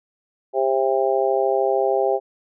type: harmonic tone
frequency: 133.1 Hz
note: C3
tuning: 30 cents sharp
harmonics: 3 / 4 / 5 / 6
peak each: -21 / -22 / -23 / -24 dBFS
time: 0.53-2.2 s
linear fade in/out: 50 ms
effects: none